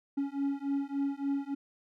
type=beating tone pair; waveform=triangle; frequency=277.2 / 280.7 Hz; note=C#4 / C#4; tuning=0 / +22 cents; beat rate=3.5 Hz; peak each=-31 dBFS; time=0.17-1.55 s; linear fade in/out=10 ms; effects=none

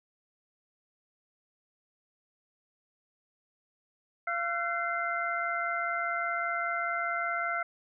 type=tone cluster; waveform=sine; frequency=687 / 1358 / 1503 / 2079 Hz; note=F5 / F6 / F#6 / C7; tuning=-29 / -49 / +27 / -12 cents; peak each=-35 / -32 / -37 / -35 dBFS; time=4.27-7.63 s; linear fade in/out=5 ms; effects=none

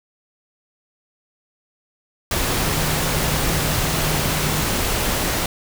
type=tone in noise; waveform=sine; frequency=152.3 Hz; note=D#3; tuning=37 cents flat; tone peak=-26 dBFS; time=2.59-4.64 s; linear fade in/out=2 ms; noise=pink; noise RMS=-21 dBFS; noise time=2.31-5.46 s; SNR=-8 dB; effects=none

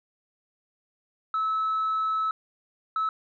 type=tone bursts at uneven times; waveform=sine; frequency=1300 Hz; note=E6; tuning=24 cents flat; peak=-22 dBFS; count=2; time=1.34-2.31 / 2.96-3.09 s; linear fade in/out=2 ms; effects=tanh soft clip ceiling -21 dBFS

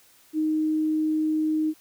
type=tone; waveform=sine; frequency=311.1 Hz; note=D#4; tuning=in tune; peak=-21 dBFS; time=0.33-1.74 s; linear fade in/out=50 ms; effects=white hiss -57 dBFS RMS until 1.8 s

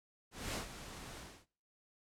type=noise with ADSR envelope; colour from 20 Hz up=pink; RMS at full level=-38 dBFS; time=0.31-1.46 s; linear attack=230 ms; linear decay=120 ms; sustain=-11 dB; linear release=280 ms; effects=noise-tail reverb RT60 0.6 s tail -26 dB re dry + low-pass 10000 Hz 12 dB/octave

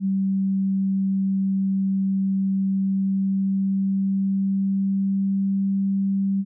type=tone with pitch glide; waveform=sine; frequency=193.3 to 195.55 Hz; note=G3 to G3; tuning=-24 to -4 cents; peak=-19 dBFS; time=0-6.45 s; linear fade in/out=50 ms; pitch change=+20 cents; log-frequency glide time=2.65-5.65 s; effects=none

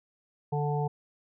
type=harmonic tone; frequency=146.83 Hz; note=D3; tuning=in tune; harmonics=1 / 3 / 5 / 6; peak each=-28 / -33 / -35 / -36 dBFS; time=0.52-0.88 s; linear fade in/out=10 ms; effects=none

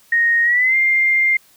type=tone with pitch glide; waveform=sine; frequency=1864.7 to 2105 Hz; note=A#6 to C7; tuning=0 to +10 cents; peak=-12 dBFS; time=0.12-1.37 s; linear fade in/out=5 ms; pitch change=+210 cents; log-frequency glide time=0.43-0.76 s; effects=white hiss -52 dBFS RMS until 1.56 s

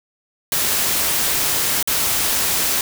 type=noise with dropouts; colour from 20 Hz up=white; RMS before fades=-19 dBFS; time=0.52-2.81 s; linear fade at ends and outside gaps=1 ms; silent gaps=1.827-1.874 s; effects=none

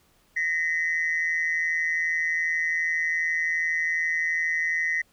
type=tone pair together; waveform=sine; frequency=1859.4 / 2022 Hz; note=A#6 / B6; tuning=-5 / +40 cents; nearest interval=minor second; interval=145 cents; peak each=-24 / -25 dBFS; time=0.36-5.02 s; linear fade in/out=10 ms; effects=tanh soft clip ceiling -18 dBFS + pink hiss -63 dBFS RMS until 5.12 s

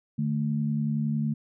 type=tone pair together; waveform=sine; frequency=149.1 / 220 Hz; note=D3 / A3; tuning=+27 / 0 cents; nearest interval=perfect fifth; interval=673 cents; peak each=-27 dBFS; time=0.18-1.34 s; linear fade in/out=10 ms; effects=none

